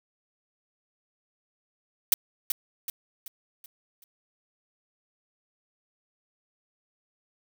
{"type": "noise with echo", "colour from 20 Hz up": "blue", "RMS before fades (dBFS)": -19, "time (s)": [2.12, 2.14], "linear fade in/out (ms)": 2, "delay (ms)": 380, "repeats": 5, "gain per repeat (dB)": -7, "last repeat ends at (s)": 4.04, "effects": []}